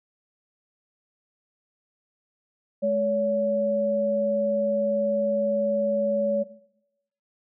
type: tone pair together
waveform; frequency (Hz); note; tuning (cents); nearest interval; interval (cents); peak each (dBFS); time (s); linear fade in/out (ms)
sine; 212 / 565.2; G#3 / C#5; +36 / +34; octave + perfect fourth; 1698; -28 / -21; 2.82-6.44; 20
effects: noise-tail reverb RT60 0.8 s tail -17 dB re dry